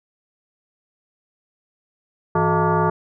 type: tone with frequency modulation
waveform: sine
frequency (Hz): 364.8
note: F#4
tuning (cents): -24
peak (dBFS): -15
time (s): 2.35-2.9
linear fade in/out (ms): 5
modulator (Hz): 265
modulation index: 3.3
effects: none